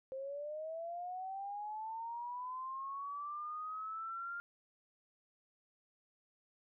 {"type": "linear sweep", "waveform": "sine", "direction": "up", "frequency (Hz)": [523.3, 1404], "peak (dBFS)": -40, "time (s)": [0.12, 4.4], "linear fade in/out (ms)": 0, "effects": []}